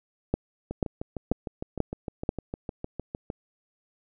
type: two click trains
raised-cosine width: 2 ms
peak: -10 / -19 dBFS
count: 5 / 18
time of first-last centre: 0.34-2.291 / 0.71-3.301 s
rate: 2.05 / 6.56 Hz
effects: none